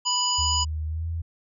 harmonic tone, 987.8 Hz, B5, in tune, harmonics 1 / 3 / 5 / 7, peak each -27 / -27 / -27 / -27 dBFS, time 0.05-0.65 s, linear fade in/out 20 ms
sine tone with pitch glide, 77.78 to 82.88 Hz, D#2 to E2, 0 to +10 cents, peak -26 dBFS, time 0.38-1.22 s, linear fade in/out 10 ms, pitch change +110 cents, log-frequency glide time 0.87-1.07 s
effects none

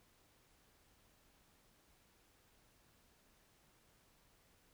silence, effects pink hiss -71 dBFS RMS until 4.73 s

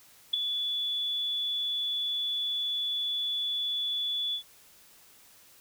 sine tone with ADSR envelope, 3439 Hz, A7, 40 cents flat, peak -19 dBFS, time 0.33-4.43 s, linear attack 10 ms, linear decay 5 ms, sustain -9 dB, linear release 91 ms, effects white hiss -57 dBFS RMS until 5.6 s

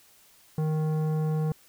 triangle tone with tanh clipping, 155.56 Hz, D#3, in tune, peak -26 dBFS, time 0.58-1.52 s, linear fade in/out 2 ms, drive 17 dB, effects white hiss -58 dBFS RMS until 1.68 s

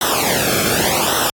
pink noise with flanger, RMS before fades -17 dBFS, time 0.01-1.3 s, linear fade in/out 2 ms, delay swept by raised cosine 0.43 to 1.07 ms, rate 0.86 Hz, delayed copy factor -0.9, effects high-pass 60 Hz 12 dB/octave + AAC 64 kbps

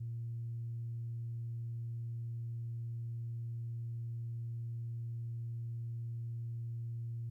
sine tone, 116.54 Hz, A#2, in tune, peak -37 dBFS, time 0-7.3 s, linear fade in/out 10 ms, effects tanh soft clip ceiling -33 dBFS + 13-bit

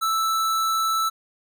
square tone, 1318.5 Hz, E6, in tune, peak -21 dBFS, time 0.01-1.1 s, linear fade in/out 20 ms, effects none

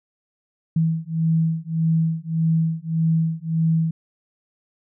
sine beating tone pair, 161.5 / 163.2 Hz, E3 / E3, -35 / -17 cents, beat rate 1.7 Hz, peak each -21 dBFS, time 0.76-3.91 s, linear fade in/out 5 ms, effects none

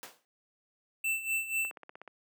pink noise with exponential decay, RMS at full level -40 dBFS, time 0.03-0.25 s, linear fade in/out 0 ms, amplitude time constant 46 ms
square tone with tremolo, 2666 Hz, E7, 19 cents sharp, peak -28 dBFS, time 1.04-1.71 s, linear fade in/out 5 ms, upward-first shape sine, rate 4.1 Hz, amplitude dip 75%
click train, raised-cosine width 0.5 ms, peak -30 dBFS, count 8, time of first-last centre 1.65-2.077 s, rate 16.4 Hz
effects high-pass 400 Hz 12 dB/octave

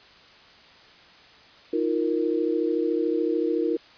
sine chord, Eb suspended second, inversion none, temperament equal with one note detuned, 315.5 / 349.2 / 466.2 Hz, Eb4 / F4 / Bb4, +24 / 0 / 0 cents, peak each -26 dBFS, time 1.73-3.77 s, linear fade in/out 5 ms, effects white hiss -51 dBFS RMS until 3.97 s + resampled to 11025 Hz

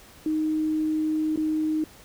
sine tone with dropouts, 311.1 Hz, D#4, in tune, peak -22 dBFS, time 0.26-1.84 s, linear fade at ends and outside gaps 2 ms, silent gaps 1.36-1.374 s, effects pink hiss -50 dBFS RMS until 2.04 s

